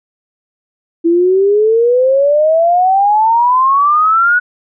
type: exponential sweep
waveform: sine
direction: up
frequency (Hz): 330.2 to 1480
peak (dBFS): -7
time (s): 1.04-4.4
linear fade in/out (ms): 20
effects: none